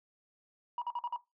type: tone bursts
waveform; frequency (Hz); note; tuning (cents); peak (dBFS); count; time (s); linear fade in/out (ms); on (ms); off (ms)
sine; 959; A#5; +49; -30; 5; 0.78-1.162; 2; 38; 48
effects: noise-tail reverb RT60 0.2 s tail -17 dB re dry + tanh soft clip ceiling -30 dBFS